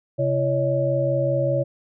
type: tone cluster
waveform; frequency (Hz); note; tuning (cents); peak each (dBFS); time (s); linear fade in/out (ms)
sine; 134.2 / 337.7 / 562 / 627; C3 / E4 / C#5 / D#5; +44 / +42 / +24 / +13; -23 / -29 / -21 / -30; 0.18-1.64; 20
effects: none